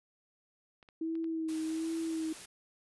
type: clicks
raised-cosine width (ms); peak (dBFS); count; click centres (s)
0.3; -40; 5; 0.828 / 0.888 / 1.154 / 1.243 / 1.704
type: tone with vibrato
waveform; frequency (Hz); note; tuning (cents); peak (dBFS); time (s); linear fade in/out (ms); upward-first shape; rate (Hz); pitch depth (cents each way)
sine; 322.1; E4; -40; -32; 1.01-2.33; 5; sine; 1.3; 29
type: noise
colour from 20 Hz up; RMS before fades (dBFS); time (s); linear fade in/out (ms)
white; -48; 1.48-2.46; 10
effects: resampled to 24000 Hz